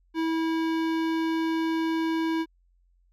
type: tone with hard clipping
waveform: sine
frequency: 324.9 Hz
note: E4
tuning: 25 cents flat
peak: -26 dBFS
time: 0.14-2.46 s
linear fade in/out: 50 ms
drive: 18 dB
effects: added 44 Hz sine -61 dBFS peak until 3.12 s